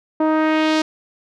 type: tone with low-pass filter sweep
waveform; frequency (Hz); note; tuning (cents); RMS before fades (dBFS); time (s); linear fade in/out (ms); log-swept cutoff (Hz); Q
sawtooth; 312.6; D#4; +8; -17; 0.2-0.82; 5; 880 to 5500; 1.3
effects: none